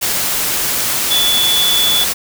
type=tone in noise; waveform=sine; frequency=3444 Hz; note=A7; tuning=38 cents flat; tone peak=-12 dBFS; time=1.1-2.05 s; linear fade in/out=20 ms; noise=white; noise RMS=-17 dBFS; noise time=0.01-2.14 s; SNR=+2 dB; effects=none